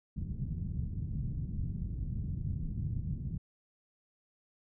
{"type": "low-pass noise", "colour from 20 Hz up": "white", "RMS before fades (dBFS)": -36, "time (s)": [0.16, 3.38], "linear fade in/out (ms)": 10, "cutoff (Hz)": 160, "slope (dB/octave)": 24, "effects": []}